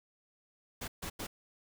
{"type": "noise bursts at uneven times", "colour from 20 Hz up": "pink", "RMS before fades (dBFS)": -40, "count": 3, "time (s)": [[0.81, 0.88], [1.02, 1.1], [1.19, 1.27]], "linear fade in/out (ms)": 10, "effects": []}